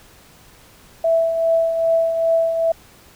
sine tone with tremolo, 659 Hz, E5, 1 cent flat, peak -12 dBFS, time 1.04-2.72 s, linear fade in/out 5 ms, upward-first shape triangle, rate 2.5 Hz, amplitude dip 55%, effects pink hiss -48 dBFS RMS until 3.15 s

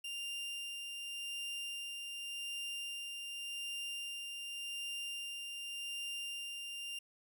40% pulse tone with tremolo, 2794 Hz, F7, in tune, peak -38 dBFS, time 0.04-6.99 s, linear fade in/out 5 ms, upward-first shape sine, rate 0.87 Hz, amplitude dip 30%, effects none

